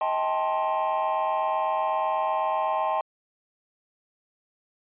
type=chord; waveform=triangle; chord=A half-diminished seventh; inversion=second; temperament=just; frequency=633.6 / 792 / 880 / 1056 Hz; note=Eb5 / G5 / A5 / C6; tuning=+31 / +18 / 0 / +16 cents; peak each=-26 dBFS; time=0.01-3.01 s; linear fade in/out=2 ms; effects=tanh soft clip ceiling -16 dBFS + resampled to 8000 Hz